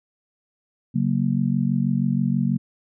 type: chord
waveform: sine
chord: F# major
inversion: second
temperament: just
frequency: 138.75 / 185 / 231.2 Hz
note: C#3 / F#3 / A#3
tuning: +2 / 0 / -14 cents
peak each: -23 dBFS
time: 0.94-2.58 s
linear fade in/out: 20 ms
effects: none